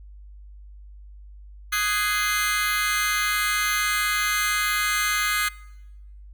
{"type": "chord", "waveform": "sawtooth", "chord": "Ab dominant seventh", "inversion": "second", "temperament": "just", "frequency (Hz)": [1245.9, 1495.1, 1661.2, 2077], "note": ["Eb6", "Gb6", "Ab6", "C7"], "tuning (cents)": [2, 18, 0, -13], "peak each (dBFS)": [-23, -26, -24, -23], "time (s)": [1.72, 5.49], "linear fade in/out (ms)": 10, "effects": ["noise-tail reverb RT60 1.0 s tail -23 dB re dry", "added 50 Hz sine -41 dBFS peak until 6.33 s"]}